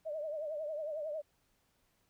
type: tone with vibrato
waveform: sine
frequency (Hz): 612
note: D#5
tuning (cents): -29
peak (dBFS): -36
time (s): 0.05-1.22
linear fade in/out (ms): 20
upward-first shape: triangle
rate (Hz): 11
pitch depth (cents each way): 110
effects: pink hiss -75 dBFS RMS until 2.09 s